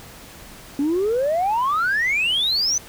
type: exponential sweep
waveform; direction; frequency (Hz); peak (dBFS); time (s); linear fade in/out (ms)
sine; up; 274 to 6180; -16; 0.79-2.78; 2
effects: tanh soft clip ceiling -15 dBFS + pink hiss -42 dBFS RMS until 2.88 s